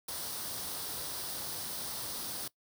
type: noise with comb filter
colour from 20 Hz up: white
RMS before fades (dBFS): -39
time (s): 0.08-2.48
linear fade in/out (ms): 5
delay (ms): 0.21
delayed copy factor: +0.55
effects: noise-tail reverb RT60 0.1 s tail -20 dB re dry + high-pass 60 Hz 12 dB/octave